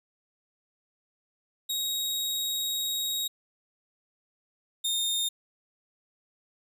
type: tone pair in turn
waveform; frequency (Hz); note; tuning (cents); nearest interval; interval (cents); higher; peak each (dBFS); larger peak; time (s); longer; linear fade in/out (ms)
sawtooth; 3784 / 3661; A#7 / A#7; +25 / -32; minor second; 57; first; -25 / -23; second; 1.69-3.28 / 4.84-5.29; first; 10
effects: none